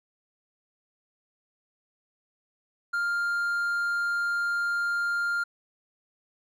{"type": "tone", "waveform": "triangle", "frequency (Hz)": 1400, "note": "F6", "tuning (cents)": 4, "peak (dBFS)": -23, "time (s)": [2.93, 5.44], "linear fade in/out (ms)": 10, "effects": []}